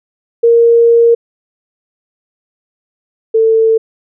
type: tone pair in turn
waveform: sine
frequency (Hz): 466.2 / 446.7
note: A#4 / A4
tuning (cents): 0 / +26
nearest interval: minor second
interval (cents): 74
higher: first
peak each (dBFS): -4 / -6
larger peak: first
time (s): 0.43-1.15 / 3.34-3.78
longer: first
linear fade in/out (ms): 10
effects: none